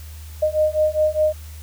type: beating tone pair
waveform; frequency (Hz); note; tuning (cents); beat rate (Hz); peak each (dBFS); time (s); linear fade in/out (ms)
sine; 613 / 617.9; D#5 / D#5; -26 / -12; 4.9; -19; 0.42-1.33; 10
effects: added 77 Hz sine -34 dBFS peak until 1.62 s + white hiss -46 dBFS RMS until 1.62 s